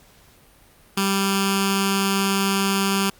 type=tone with notch filter; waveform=10% pulse; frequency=195.9 Hz; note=G3; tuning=1 cent flat; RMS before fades=-21 dBFS; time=0.97-3.1 s; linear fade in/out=5 ms; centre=610 Hz; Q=0.58; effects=pink hiss -53 dBFS RMS until 3.19 s + Opus 48 kbps